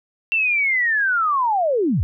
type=linear sweep; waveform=sine; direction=down; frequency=2722 to 60.3 Hz; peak=-16 dBFS; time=0.32-2.03 s; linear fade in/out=0 ms; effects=none